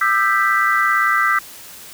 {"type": "chord", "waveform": "sine", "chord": "E minor seventh", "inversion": "third", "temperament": "equal with one note detuned", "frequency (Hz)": [1200.7, 1318.5, 1568, 1975.5], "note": ["D6", "E6", "G6", "B6"], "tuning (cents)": [38, 0, 0, 0], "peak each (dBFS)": -19, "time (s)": [0.01, 1.39], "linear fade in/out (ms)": 5, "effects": ["white hiss -38 dBFS RMS until 1.93 s"]}